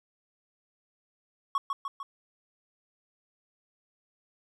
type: tone with echo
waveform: triangle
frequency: 1108.7 Hz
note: C#6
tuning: in tune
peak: -22 dBFS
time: 1.55-1.58 s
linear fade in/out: 2 ms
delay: 150 ms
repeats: 3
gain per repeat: -4 dB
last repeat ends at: 2.03 s
effects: none